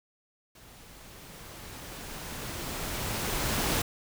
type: noise with level ramp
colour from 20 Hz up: pink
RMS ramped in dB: -53 to -27 dBFS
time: 0.55-3.82 s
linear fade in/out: 5 ms
effects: none